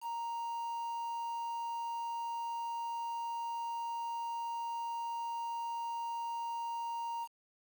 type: tone with quantisation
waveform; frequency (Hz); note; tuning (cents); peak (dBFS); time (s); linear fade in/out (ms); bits
triangle; 932.3; A#5; 0; -34; 0.01-7.28; 50; 9
effects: none